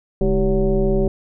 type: tone with frequency modulation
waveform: sine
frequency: 210 Hz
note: G#3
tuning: 19 cents sharp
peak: -14 dBFS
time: 0.21-1.08 s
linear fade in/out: 2 ms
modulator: 177 Hz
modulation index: 1.7
effects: none